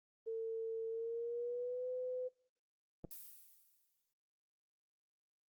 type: tone with pitch glide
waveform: sine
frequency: 450 to 505.1 Hz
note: A4 to B4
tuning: +39 to +39 cents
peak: -38 dBFS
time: 0.26-2.29 s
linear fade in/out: 20 ms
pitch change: +200 cents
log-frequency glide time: 0.89-1.88 s
type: clicks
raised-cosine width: 2 ms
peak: -35 dBFS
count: 2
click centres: 3.043 / 3.049 s
type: noise with exponential decay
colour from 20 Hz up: violet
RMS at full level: -48 dBFS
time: 3.11-4.13 s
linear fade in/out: 2 ms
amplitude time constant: 220 ms
effects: noise-tail reverb RT60 0.6 s tail -25 dB re dry + Opus 32 kbps